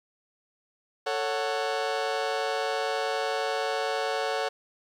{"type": "chord", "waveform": "sawtooth", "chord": "F# minor", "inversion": "first", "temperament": "just", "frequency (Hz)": [444, 555, 740], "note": ["A4", "C#5", "F#5"], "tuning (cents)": [16, 2, 0], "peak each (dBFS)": -27, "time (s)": [1.06, 4.49], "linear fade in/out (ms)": 10, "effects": ["low-pass 5000 Hz 12 dB/octave", "10-bit"]}